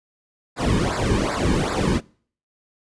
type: noise with flanger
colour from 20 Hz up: brown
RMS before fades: -21 dBFS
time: 0.56-2.01 s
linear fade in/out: 50 ms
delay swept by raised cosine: 0.32 to 1.52 ms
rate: 2.6 Hz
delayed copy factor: -1
effects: noise-tail reverb RT60 0.5 s tail -25 dB re dry + resampled to 22050 Hz